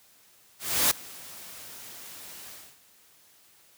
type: noise with ADSR envelope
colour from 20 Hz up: white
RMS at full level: -21 dBFS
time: 0.59-2.79 s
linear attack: 320 ms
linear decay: 5 ms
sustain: -23 dB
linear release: 290 ms
effects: white hiss -59 dBFS RMS until 3.77 s + high-pass 60 Hz 12 dB/octave